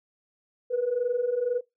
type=tone pair together; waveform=sine; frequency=471.9 / 493.9 Hz; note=A#4 / B4; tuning=+21 / 0 cents; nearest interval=minor second; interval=79 cents; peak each=-28 / -24 dBFS; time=0.7-1.61 s; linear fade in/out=20 ms; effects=noise-tail reverb RT60 0.2 s tail -23 dB re dry + tanh soft clip ceiling -18 dBFS